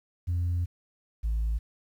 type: tone pair in turn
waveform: sine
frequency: 87.31 / 55.12 Hz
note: F2 / A1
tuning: 0 / +4 cents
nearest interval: minor sixth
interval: 796 cents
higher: first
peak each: -23 dBFS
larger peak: neither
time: 0.27-0.66 / 1.23-1.59 s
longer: first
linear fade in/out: 20 ms
effects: tanh soft clip ceiling -23 dBFS + 10-bit